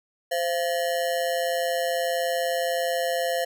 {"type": "ring-modulated tone", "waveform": "square", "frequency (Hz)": 602, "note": "D5", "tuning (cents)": 43, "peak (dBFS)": -21, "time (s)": [0.31, 3.45], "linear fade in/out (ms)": 10, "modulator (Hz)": 80.8, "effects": []}